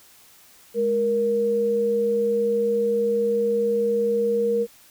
sine tone pair together, 209.1 / 469.5 Hz, G#3 / A#4, +12 / +12 cents, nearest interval octave + major second, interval 1400 cents, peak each -29 / -19 dBFS, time 0.74-4.67 s, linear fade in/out 50 ms, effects white hiss -52 dBFS RMS until 4.9 s

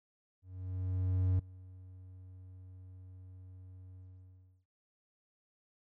triangle tone with ADSR envelope, 92.5 Hz, F#2, in tune, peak -24 dBFS, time 0.42-4.66 s, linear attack 970 ms, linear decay 7 ms, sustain -23 dB, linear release 670 ms, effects none

